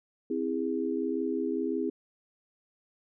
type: chord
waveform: sine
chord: C augmented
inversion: none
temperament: just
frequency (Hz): 261.6 / 327 / 408.8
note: C4 / E4 / G#4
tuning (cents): 0 / -14 / -27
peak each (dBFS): -32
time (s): 0.3-1.9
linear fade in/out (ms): 5
effects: none